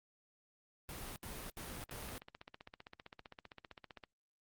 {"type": "noise bursts", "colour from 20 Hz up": "pink", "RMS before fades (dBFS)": -46, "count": 4, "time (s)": [0.89, 2.18], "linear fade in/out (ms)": 0, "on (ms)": 270, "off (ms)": 70}
{"type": "click train", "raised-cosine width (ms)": 0.3, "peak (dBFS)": -34, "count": 37, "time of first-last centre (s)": [1.7, 4.038], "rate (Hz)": 15.4}
{"effects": ["Opus 32 kbps"]}